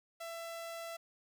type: tone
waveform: sawtooth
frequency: 668 Hz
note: E5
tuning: 23 cents sharp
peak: -38 dBFS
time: 0.2-0.97 s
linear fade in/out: 10 ms
effects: 11-bit